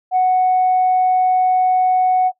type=tone; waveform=sine; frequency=740 Hz; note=F#5; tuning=in tune; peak=-10 dBFS; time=0.11-2.32 s; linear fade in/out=50 ms; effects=noise-tail reverb RT60 0.1 s tail -19 dB re dry + tanh soft clip ceiling -8 dBFS